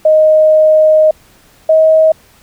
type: tone pair in turn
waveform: sine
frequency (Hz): 622.3 / 634.3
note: D#5 / D#5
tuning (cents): 0 / +33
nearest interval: unison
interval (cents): 33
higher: second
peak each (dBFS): -4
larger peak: neither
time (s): 0.05-1.11 / 1.69-2.12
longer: first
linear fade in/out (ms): 5
effects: pink hiss -46 dBFS RMS until 2.42 s